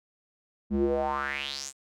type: tone with band-pass filter sweep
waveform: square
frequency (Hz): 69.2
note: C#2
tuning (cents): -2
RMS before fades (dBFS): -29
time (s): 0.7-1.73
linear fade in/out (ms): 50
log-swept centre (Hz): 220 to 8200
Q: 5.1
effects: none